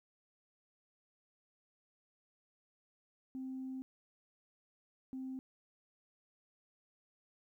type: tone bursts at uneven times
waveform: sine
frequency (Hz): 261.6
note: C4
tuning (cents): 0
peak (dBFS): -39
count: 2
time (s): 3.35-3.82 / 5.13-5.39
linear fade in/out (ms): 0
effects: tanh soft clip ceiling -36 dBFS + 13-bit

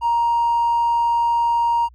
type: tone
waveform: triangle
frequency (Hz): 938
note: A#5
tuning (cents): +11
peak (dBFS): -12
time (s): 0.01-1.89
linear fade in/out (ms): 50
effects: tanh soft clip ceiling -12 dBFS + added 60 Hz sine -45 dBFS peak until 1.94 s

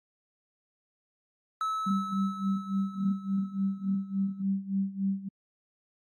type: tone with exponential decay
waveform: triangle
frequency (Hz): 1300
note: E6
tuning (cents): -24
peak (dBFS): -25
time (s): 1.61-4.42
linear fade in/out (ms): 1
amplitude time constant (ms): 610
type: tone with tremolo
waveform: sine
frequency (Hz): 194.9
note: G3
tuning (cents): -10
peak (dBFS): -24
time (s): 1.86-5.29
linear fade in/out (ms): 10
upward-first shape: sine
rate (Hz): 3.5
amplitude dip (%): 85
effects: AAC 32 kbps

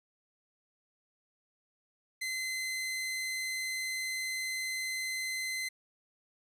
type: tone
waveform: sawtooth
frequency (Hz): 2055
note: C7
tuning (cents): -32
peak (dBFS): -30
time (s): 2.21-5.69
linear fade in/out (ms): 10
effects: resampled to 32000 Hz + 12-bit

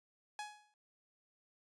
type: tone with exponential decay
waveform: sawtooth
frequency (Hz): 839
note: G#5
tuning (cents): +17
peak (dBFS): -35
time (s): 0.39-0.74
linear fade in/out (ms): 1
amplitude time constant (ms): 76
effects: resampled to 22050 Hz

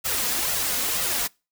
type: noise with flanger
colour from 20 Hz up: white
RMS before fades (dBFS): -25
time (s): 0.04-1.28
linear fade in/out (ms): 20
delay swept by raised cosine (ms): 1.5 to 4.2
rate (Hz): 2.1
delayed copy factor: +0.6
effects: noise-tail reverb RT60 0.3 s tail -26 dB re dry

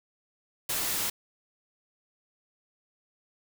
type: noise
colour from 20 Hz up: white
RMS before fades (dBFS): -30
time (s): 0.69-1.1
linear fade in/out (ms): 5
effects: none

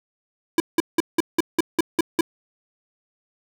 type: tone bursts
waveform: square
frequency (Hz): 330.4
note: E4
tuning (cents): +4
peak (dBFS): -15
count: 9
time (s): 0.58-2.209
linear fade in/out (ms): 2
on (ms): 21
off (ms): 180
effects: none

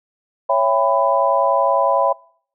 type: chord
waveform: sine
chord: C# half-diminished seventh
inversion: none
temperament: just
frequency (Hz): 554.4 / 665.2 / 798.3 / 997.9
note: C#5 / E5 / G5 / B5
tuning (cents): 0 / +16 / +31 / +18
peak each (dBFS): -18 / -19 / -22 / -18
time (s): 0.49-2.13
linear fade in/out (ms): 10
effects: noise-tail reverb RT60 0.6 s tail -26 dB re dry

